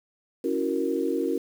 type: chord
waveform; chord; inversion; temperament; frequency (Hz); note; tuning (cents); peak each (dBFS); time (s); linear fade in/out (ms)
sine; F# dominant seventh; second; equal; 277.2 / 329.6 / 370 / 466.2; C#4 / E4 / F#4 / A#4; 0 / 0 / 0 / 0; -29; 0.44-1.38; 5
effects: 8-bit